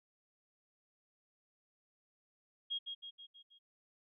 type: tone with echo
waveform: sine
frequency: 3267 Hz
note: G#7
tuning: 29 cents flat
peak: -35 dBFS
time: 2.7-2.79 s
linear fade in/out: 20 ms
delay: 160 ms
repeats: 5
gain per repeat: -5 dB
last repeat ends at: 3.59 s
effects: none